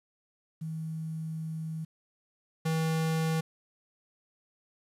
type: tone pair in turn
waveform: sine / square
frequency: 159.7 / 160.63 Hz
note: D#3 / E3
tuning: +45 / -45 cents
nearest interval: unison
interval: 10 cents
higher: second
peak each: -33 / -27 dBFS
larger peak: second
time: 0.61-1.85 / 2.65-3.41 s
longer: first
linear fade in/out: 10 ms
effects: resampled to 32000 Hz + 10-bit